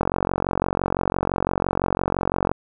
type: click train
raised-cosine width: 1 ms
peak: -6 dBFS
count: 116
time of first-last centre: 0.01-2.515 s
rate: 45.9 Hz
effects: none